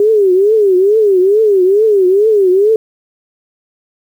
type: tone with vibrato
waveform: sine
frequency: 401.1 Hz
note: G4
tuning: 40 cents sharp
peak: -6 dBFS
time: 0-2.76 s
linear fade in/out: 2 ms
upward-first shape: triangle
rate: 2.3 Hz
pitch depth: 200 cents each way
effects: 7-bit